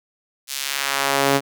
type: tone with high-pass filter sweep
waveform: sawtooth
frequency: 138.6 Hz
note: C#3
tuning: in tune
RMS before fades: -21 dBFS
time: 0.47-1.41 s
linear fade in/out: 50 ms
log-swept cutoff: 4900 to 280 Hz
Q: 0.79
effects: none